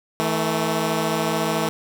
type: tone pair together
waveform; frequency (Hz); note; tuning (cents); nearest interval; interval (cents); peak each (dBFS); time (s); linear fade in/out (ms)
10% pulse; 161.54 / 220; E3 / A3; -35 / 0; perfect fourth; 535; -15; 0.2-1.69; 0
effects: none